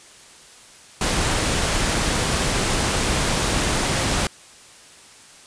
pink noise, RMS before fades -21 dBFS, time 1.01-4.27 s, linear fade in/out 2 ms, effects white hiss -46 dBFS RMS until 5.46 s + resampled to 22050 Hz

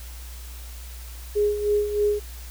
sine tone with tremolo, 415.3 Hz, G#4, in tune, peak -17 dBFS, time 1.35-2.2 s, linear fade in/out 20 ms, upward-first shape sine, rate 3.2 Hz, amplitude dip 65%, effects added 60 Hz sine -36 dBFS peak until 2.5 s + white hiss -45 dBFS RMS until 2.5 s

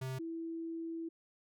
square / sine tone pair in turn, 130.81 / 329.6 Hz, C3 / E4, 0 / 0 cents, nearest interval octave + major third, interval 1600 cents, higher second, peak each -38 / -38 dBFS, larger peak neither, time 0.01-0.19 / 0.19-1.09 s, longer second, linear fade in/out 10 ms, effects none

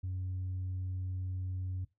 sine tone with tanh clipping, 92.5 Hz, F#2, in tune, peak -35 dBFS, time 0.03-1.85 s, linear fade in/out 10 ms, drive 1 dB, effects noise-tail reverb RT60 0.2 s tail -18 dB re dry

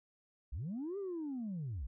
sine linear two-way sweep, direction up then down, 49.08 to 408.9 to 49.08 Hz, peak -36 dBFS, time 0.52-1.87 s, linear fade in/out 10 ms, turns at 0.98 s, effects tanh soft clip ceiling -35 dBFS

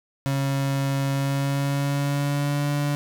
35% pulse tone with pitch glide, 137.5 to 144.92 Hz, C#3 to D3, -14 to -23 cents, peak -20 dBFS, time 0.26-2.95 s, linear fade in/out 0 ms, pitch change +91 cents, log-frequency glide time 1.11-2.7 s, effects none

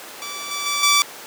10% pulse tone with level steps, 1158 Hz, D6, 25 cents flat, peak -21 / -16 / -12 / -5 dBFS, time 0.22-1.02 s, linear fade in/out 0 ms, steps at 0.51 / 0.66 / 0.83 s, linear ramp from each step 2 ms, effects pink hiss -36 dBFS RMS until 1.26 s + high-pass 400 Hz 12 dB/octave

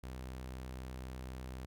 sawtooth tone, 64 Hz, C2, 38 cents flat, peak -39 dBFS, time 0.03-1.66 s, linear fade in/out 10 ms, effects none

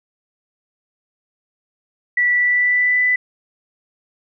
sine tone with pitch glide, 1957 to 1992.4 Hz, B6 to B6, -16 to +15 cents, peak -13 dBFS, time 2.17-3.16 s, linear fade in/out 5 ms, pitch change +31 cents, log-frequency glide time 2.28-3.03 s, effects none

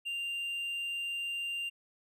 triangle tone, 2787 Hz, F7, 4 cents flat, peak -32 dBFS, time 0.05-1.7 s, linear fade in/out 20 ms, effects none

